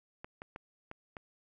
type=clicks; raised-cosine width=0.5 ms; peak=-28 dBFS; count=5; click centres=0.245 / 0.419 / 0.561 / 0.914 / 1.168 s; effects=none